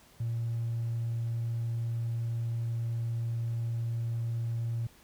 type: tone with hard clipping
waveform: sine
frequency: 116.2 Hz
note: A#2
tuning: 5 cents flat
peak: -30 dBFS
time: 0.2-4.87 s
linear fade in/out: 5 ms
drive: 1 dB
effects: pink hiss -59 dBFS RMS until 5.03 s